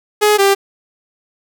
sawtooth tone pair in turn, 420 / 395.1 Hz, G#4 / G4, +19 / +14 cents, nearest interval minor second, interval 105 cents, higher first, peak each -5 dBFS, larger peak neither, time 0.21-0.38 / 0.38-0.55 s, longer neither, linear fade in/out 20 ms, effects none

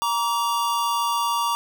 square tone pair together, 940 / 1153.1 Hz, A#5 / D6, +14 / -32 cents, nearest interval major third, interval 354 cents, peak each -24 / -25 dBFS, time 0.02-1.55 s, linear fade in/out 0 ms, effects none

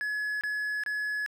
triangle tone bursts, 1697 Hz, G#6, 37 cents sharp, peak -27 dBFS, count 3, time 0.01-1.262 s, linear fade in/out 0 ms, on 400 ms, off 26 ms, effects none

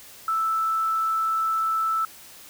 sine tone, 1318.5 Hz, E6, in tune, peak -21 dBFS, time 0.28-2.05 s, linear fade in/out 2 ms, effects white hiss -46 dBFS RMS until 2.49 s

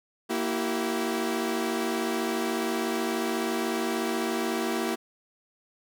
sawtooth chord, E diminished, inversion second, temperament equal with one note detuned, 233.1 / 329.6 / 383.5 Hz, Bb3 / E4 / G4, 0 / 0 / -38 cents, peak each -27 dBFS, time 0.29-4.96 s, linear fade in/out 20 ms, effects none

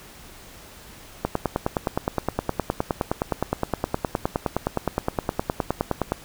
click train, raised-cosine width 1 ms, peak -7 dBFS, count 48, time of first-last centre 1.25-6.12 s, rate 9.65 Hz, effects pink hiss -45 dBFS RMS until 6.24 s

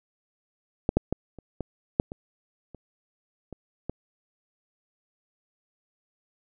clicks, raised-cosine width 2 ms, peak -8 / -6 / -12 / -29 / -17 / -6 / -23 / -29 / -25 / -17 dBFS, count 10, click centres 0.891 / 0.97 / 1.126 / 1.387 / 1.607 / 1.999 / 2.119 / 2.747 / 3.527 / 3.896 s, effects none

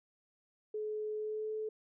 sine tone with pitch glide, 427.3 to 433.3 Hz, G#4 to A4, +49 to -27 cents, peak -35 dBFS, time 0.74-1.69 s, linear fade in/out 5 ms, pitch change +24 cents, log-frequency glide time 1.16-1.53 s, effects none

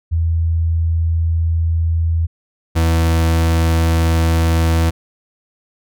sine / 40% pulse tone pair in turn, 82.41 / 82.1 Hz, E2 / E2, 0 / -6 cents, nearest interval unison, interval 6 cents, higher first, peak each -13 / -11 dBFS, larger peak second, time 0.11-2.27 / 2.75-4.91 s, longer neither, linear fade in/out 20 ms, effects none

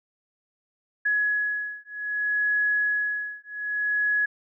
sine beating tone pair, 1683 / 1683.63 Hz, G#6 / G#6, +23 / +23 cents, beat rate 0.63 Hz, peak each -26 dBFS, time 1.05-4.26 s, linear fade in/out 10 ms, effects none

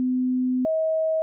sine tone pair in turn, 253.9 / 637.8 Hz, B3 / D#5, +48 / +43 cents, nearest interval octave + major third, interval 1595 cents, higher second, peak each -20 dBFS, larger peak neither, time 0-0.65 / 0.65-1.22 s, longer first, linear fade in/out 0 ms, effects none

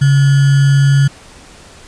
sine tone with sample-and-hold, 138.59 Hz, C#3, in tune, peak -6 dBFS, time 0.01-1.08 s, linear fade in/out 10 ms, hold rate 1575 Hz, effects pink hiss -39 dBFS RMS until 1.87 s + resampled to 22050 Hz

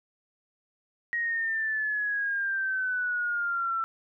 sine exponential sweep, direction down, 1891 to 1335 Hz, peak -26 dBFS, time 1.13-3.84 s, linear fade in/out 0 ms, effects none

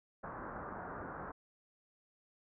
white low-pass noise, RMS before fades -45 dBFS, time 0.23-1.32 s, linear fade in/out 10 ms, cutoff 1500 Hz, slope 48 dB/octave, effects none

